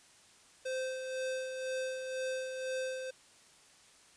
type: tone with tremolo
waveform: square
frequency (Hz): 519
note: C5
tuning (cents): -14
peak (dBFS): -34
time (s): 0.65-3.11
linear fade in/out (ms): 10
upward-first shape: sine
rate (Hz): 2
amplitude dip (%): 45
effects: white hiss -61 dBFS RMS until 4.16 s + resampled to 22050 Hz